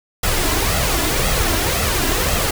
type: noise with flanger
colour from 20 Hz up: pink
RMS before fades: -18 dBFS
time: 0.23-2.51 s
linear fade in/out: 5 ms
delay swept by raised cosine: 1.5 to 3 ms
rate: 1.9 Hz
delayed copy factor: +0.55
effects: none